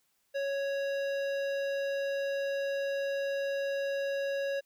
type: tone with hard clipping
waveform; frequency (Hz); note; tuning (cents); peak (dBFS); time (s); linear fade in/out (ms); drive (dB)
sine; 554.4; C#5; 0; -32; 0.34-4.61; 20; 14
effects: white hiss -74 dBFS RMS until 4.65 s